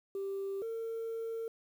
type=tone pair in turn; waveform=sine; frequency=392 / 454 Hz; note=G4 / A#4; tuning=0 / -46 cents; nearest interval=minor third; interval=254 cents; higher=second; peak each=-33 / -34 dBFS; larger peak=first; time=0.15-0.62 / 0.62-1.48 s; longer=second; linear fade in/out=2 ms; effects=tanh soft clip ceiling -32 dBFS + 10-bit